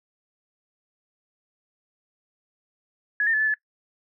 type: tone with pitch steps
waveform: sine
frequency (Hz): 1687 / 1812 / 1730 / 1743 / 1723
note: G#6 / A#6 / A6 / A6 / A6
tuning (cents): +27 / -50 / -30 / -17 / -37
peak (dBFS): -19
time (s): 3.2-3.54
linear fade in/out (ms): 2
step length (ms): 68
effects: noise-tail reverb RT60 0.1 s tail -22 dB re dry